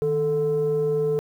sine tone pair together, 154.62 / 440 Hz, D#3 / A4, -11 / 0 cents, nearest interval octave + tritone, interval 1811 cents, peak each -26 / -19 dBFS, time 0.02-1.19 s, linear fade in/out 0 ms, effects tanh soft clip ceiling -16 dBFS + 9-bit

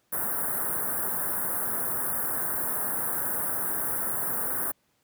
white band-stop noise, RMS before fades -29 dBFS, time 0.12-4.72 s, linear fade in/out 10 ms, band 1700 to 9600 Hz, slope 48 dB/octave, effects pink hiss -70 dBFS RMS until 5.03 s + high-pass 100 Hz 12 dB/octave

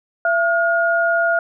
sine tone pair together, 674 / 1428.2 Hz, E5 / F6, +38 / +38 cents, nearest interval octave + minor second, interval 1300 cents, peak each -17 dBFS, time 0.25-1.39 s, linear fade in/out 2 ms, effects none

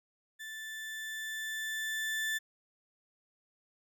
35% pulse tone with level ramp, 1760 Hz, A6, in tune, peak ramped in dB -40 to -29 dBFS, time 0.39-2.39 s, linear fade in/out 20 ms, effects none

